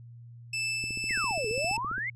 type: tone with tremolo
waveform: sawtooth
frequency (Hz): 2637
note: E7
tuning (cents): 0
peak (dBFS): -25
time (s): 0.53-1.77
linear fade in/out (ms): 5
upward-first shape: sine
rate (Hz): 1.9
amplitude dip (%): 35
type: click train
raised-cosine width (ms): 3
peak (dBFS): -28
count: 18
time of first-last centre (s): 0.84-1.981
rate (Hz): 14.9
type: exponential two-way sweep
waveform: sine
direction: down then up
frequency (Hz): 2217 to 410.8 to 2217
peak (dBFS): -30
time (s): 1.09-2.1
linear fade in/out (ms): 5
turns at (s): 1.48
effects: added 118 Hz sine -45 dBFS peak until 2.15 s + resampled to 22050 Hz